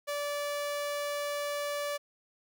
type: tone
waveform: sawtooth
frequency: 580 Hz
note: D5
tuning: 22 cents flat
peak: -28 dBFS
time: 0.07-1.98 s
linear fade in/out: 20 ms
effects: none